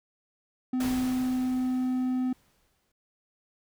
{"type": "tone", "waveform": "triangle", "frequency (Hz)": 254.8, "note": "C4", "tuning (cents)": -46, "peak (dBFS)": -23, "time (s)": [0.73, 2.33], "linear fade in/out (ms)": 5}
{"type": "noise with exponential decay", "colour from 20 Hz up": "pink", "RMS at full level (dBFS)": -35, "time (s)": [0.8, 2.92], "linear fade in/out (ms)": 5, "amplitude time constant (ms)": 460}
{"effects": []}